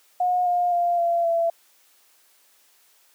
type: tone with pitch steps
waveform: sine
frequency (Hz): 722 / 709.2 / 696.6 / 684.2 / 672.1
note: F#5 / F5 / F5 / F5 / E5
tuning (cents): -43 / +26 / -5 / -36 / +33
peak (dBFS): -18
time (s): 0.2-1.5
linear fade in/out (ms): 5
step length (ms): 260
effects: white hiss -59 dBFS RMS until 3.14 s + high-pass 400 Hz 12 dB/octave